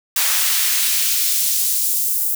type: noise with high-pass filter sweep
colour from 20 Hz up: white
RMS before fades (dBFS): -18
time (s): 0.16-2.35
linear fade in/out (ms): 5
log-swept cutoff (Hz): 980 to 11000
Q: 0.72
effects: none